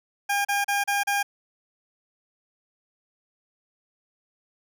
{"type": "tone bursts", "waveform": "20% pulse", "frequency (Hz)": 807, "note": "G#5", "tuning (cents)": -50, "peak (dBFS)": -17, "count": 5, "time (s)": [0.29, 1.23], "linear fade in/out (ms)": 10, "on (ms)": 160, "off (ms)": 35, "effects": []}